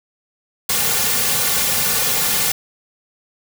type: noise with comb filter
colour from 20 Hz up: white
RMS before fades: -18 dBFS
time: 0.69-2.52 s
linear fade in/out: 5 ms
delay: 3.1 ms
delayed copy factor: -1
effects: none